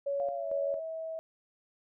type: tone with tremolo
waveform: sine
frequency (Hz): 561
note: C#5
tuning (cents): +21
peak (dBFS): -29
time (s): 0.06-0.8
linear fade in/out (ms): 10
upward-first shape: square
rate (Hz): 2.2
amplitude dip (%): 55
type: tone with pitch glide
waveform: sine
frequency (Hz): 697 to 646.6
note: F5 to E5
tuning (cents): -4 to -34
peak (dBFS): -35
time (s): 0.2-1.19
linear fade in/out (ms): 0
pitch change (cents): -130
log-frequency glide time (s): 0.33-0.52
effects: none